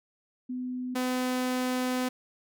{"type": "tone pair in turn", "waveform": ["sine", "sawtooth"], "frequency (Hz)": [251.7, 253.2], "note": ["B3", "B3"], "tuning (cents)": [33, 43], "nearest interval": "unison", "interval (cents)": 10, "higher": "second", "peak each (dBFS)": [-31, -23], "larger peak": "second", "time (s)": [[0.49, 0.95], [0.95, 2.09]], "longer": "second", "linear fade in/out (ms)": 10, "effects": []}